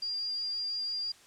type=tone; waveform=sine; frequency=4798 Hz; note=D8; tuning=36 cents sharp; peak=-31 dBFS; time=0.02-1.12 s; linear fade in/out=5 ms; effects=white hiss -57 dBFS RMS until 1.26 s + low-pass 8000 Hz 12 dB/octave